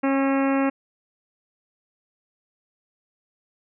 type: harmonic tone with a mistuned harmonic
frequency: 272.4 Hz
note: C#4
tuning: 30 cents flat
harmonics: 1 / 2 / 3 / 4 / 5 / 6 / 7 / 8 / 9 / 10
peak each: -20 / -26 / -30 / -32 / -34 / -36 / -37 / -38 / -39 / -40 dBFS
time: 0.03-0.7 s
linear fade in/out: 10 ms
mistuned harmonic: 5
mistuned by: -20 cents
effects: none